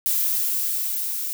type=noise with level ramp; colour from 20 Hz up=violet; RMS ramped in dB=-21 to -28 dBFS; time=0.06-1.33 s; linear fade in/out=0 ms; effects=none